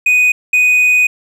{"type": "tone bursts at uneven times", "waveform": "triangle", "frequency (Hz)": 2489, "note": "D#7", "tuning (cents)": 0, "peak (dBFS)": -6, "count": 2, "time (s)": [[0.06, 0.32], [0.53, 1.07]], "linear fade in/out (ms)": 5, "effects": []}